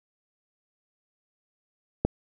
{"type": "click", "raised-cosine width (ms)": 2, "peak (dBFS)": -8, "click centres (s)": 2.05, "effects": []}